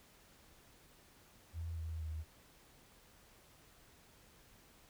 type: tone with pitch steps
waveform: sine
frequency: 83 / 80.78 / 78.61 Hz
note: E2 / E2 / D#2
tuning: +12 / -35 / +18 cents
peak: -39 dBFS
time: 1.53-2.25 s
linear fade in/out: 50 ms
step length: 240 ms
effects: pink hiss -64 dBFS RMS until 4.89 s